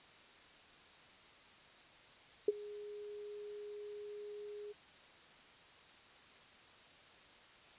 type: tone with ADSR envelope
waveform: sine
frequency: 415.3 Hz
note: G#4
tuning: in tune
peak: -24 dBFS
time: 2.48-4.73 s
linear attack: 4 ms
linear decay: 27 ms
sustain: -21 dB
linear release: 18 ms
effects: white hiss -60 dBFS RMS until 7.78 s + resampled to 8000 Hz